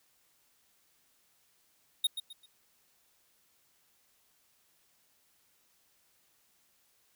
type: tone with echo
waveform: square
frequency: 3729 Hz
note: A#7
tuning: in tune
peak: -25 dBFS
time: 2.04-2.07 s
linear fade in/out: 5 ms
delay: 130 ms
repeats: 3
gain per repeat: -10 dB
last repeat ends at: 2.46 s
effects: white hiss -70 dBFS RMS until 7.15 s